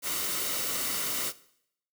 white noise with comb filter, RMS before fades -31 dBFS, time 0.02-1.33 s, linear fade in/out 50 ms, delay 1.2 ms, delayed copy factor -0.5, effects noise-tail reverb RT60 0.7 s tail -18 dB re dry

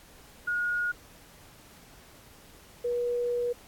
sine tone pair in turn, 1440 / 483 Hz, F#6 / B4, -47 / -39 cents, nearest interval octave + perfect fifth, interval 1892 cents, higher first, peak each -26 dBFS, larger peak neither, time 0.47-0.92 / 2.84-3.53 s, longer second, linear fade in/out 10 ms, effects pink hiss -54 dBFS RMS until 3.67 s + AAC 64 kbps

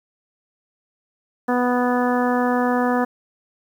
harmonic tone, 246.9 Hz, B3, in tune, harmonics 1 / 2 / 3 / 4 / 5 / 6 / 7, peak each -20 / -23 / -24 / -27 / -29 / -32 / -30 dBFS, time 1.48-3.05 s, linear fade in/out 10 ms, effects 8-bit

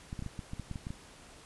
clicks, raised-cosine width 5 ms, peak -26 dBFS, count 11, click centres 0.129 / 0.192 / 0.224 / 0.263 / 0.392 / 0.534 / 0.597 / 0.713 / 0.758 / 0.869 / 0.905 s, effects pink hiss -54 dBFS RMS until 1.45 s + resampled to 24000 Hz

